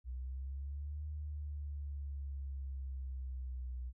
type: exponential two-way sweep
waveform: sine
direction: up then down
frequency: 61.74 to 75.5 to 61.74 Hz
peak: -39 dBFS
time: 0.04-3.93 s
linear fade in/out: 50 ms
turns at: 1.06 s
effects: none